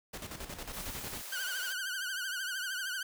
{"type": "noise with tremolo", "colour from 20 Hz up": "pink", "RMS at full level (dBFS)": -41, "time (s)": [0.13, 1.22], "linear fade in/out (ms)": 10, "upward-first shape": "square", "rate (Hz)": 11, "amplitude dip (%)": 60}
{"type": "high-pass noise", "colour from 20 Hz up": "white", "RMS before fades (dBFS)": -44, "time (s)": [0.72, 1.74], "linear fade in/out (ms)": 20, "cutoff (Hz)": 410, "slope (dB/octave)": 24}
{"type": "tone with vibrato", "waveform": "sawtooth", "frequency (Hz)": 1511, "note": "F#6", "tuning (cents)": 36, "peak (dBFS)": -31, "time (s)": [1.32, 3.03], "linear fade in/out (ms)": 5, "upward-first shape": "triangle", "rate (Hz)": 13, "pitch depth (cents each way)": 110}
{"effects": []}